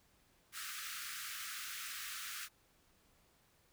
pink high-pass noise, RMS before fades -45 dBFS, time 0.52-2.49 s, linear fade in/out 50 ms, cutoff 1200 Hz, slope 96 dB/octave, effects pink hiss -71 dBFS RMS until 3.72 s

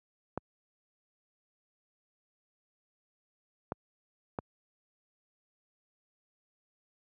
clicks, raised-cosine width 1 ms, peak -19 dBFS, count 3, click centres 0.376 / 3.721 / 4.388 s, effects high-pass 80 Hz 12 dB/octave

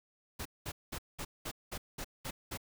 pink noise bursts, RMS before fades -40 dBFS, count 9, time 0.39-2.575 s, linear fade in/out 10 ms, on 65 ms, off 200 ms, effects none

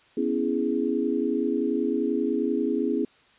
sine chord, C# minor seventh, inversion third, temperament equal, 246.9 / 277.2 / 329.6 / 415.3 Hz, B3 / C#4 / E4 / G#4, 0 / 0 / 0 / 0 cents, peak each -28 dBFS, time 0.17-3.05 s, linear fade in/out 5 ms, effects white hiss -58 dBFS RMS until 3.38 s + resampled to 8000 Hz

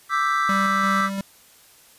triangle chord, E minor seventh, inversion third, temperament equal, 1174.7 / 1318.5 / 1568 / 1975.5 Hz, D6 / E6 / G6 / B6, 0 / 0 / 0 / 0 cents, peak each -21 / -21 / -26 / -26 dBFS, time 0.09-1.1 s, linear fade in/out 50 ms
square tone with tremolo, 196 Hz, G3, in tune, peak -24 dBFS, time 0.49-1.21 s, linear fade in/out 2 ms, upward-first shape square, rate 2.9 Hz, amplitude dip 30%
effects white hiss -52 dBFS RMS until 1.98 s + resampled to 32000 Hz

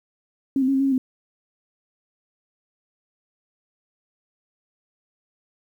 sine tone with pitch steps, 271.8 / 259 / 273.6 / 267 / 274 / 271.3 / 258.3 Hz, C#4 / C4 / C#4 / C4 / C#4 / C#4 / C4, -34 / -17 / -23 / +35 / -20 / -37 / -22 cents, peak -17 dBFS, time 0.56-0.98 s, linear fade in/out 2 ms, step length 60 ms, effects 9-bit

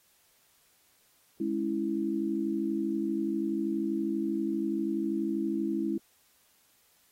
sine chord, C# minor, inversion second, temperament equal with one note detuned, 208.9 / 277.2 / 329.6 Hz, G#3 / C#4 / E4, +10 / 0 / 0 cents, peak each -33 / -34 / -30 dBFS, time 1.4-5.98 s, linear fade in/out 5 ms, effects white hiss -66 dBFS RMS until 7.11 s + AAC 48 kbps

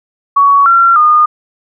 sine tone with pitch steps, 1123 / 1367 / 1221 Hz, C#6 / F6 / D#6, +22 / -37 / -33 cents, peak -4 dBFS, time 0.36-1.26 s, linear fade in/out 10 ms, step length 300 ms, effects none

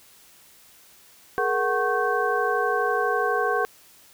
sine tone cluster, 421 / 473.1 / 744 / 1096 / 1547 Hz, G#4 / A#4 / F#5 / C#6 / G6, +24 / +26 / +9 / -20 / -23 cents, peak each -27 dBFS, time 1.38-3.65 s, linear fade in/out 0 ms, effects white hiss -53 dBFS RMS until 4.13 s

